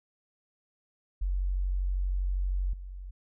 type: tone with level steps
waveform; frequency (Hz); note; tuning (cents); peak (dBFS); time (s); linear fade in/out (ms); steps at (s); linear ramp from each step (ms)
sine; 46.31; F#1; +2; -26 / -38; 1.21-3.11; 10; 2.73; 5
effects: none